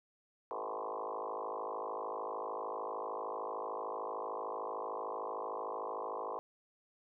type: tone with frequency modulation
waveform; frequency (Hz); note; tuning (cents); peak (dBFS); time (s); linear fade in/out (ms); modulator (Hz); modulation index
sine; 750; F#5; +23; -37; 0.51-6.39; 0; 53.3; 6.6
effects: none